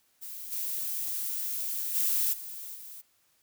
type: noise with level steps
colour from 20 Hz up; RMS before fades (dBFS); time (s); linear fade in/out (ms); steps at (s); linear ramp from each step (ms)
violet; -41 / -33 / -27 / -41 / -45; 0.21-3.02; 20; 0.51 / 1.94 / 2.32 / 2.74; 20
effects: white hiss -69 dBFS RMS until 3.42 s